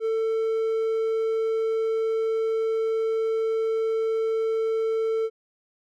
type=tone; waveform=triangle; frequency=446.1 Hz; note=A4; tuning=24 cents sharp; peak=-20 dBFS; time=0-5.3 s; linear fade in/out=50 ms; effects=none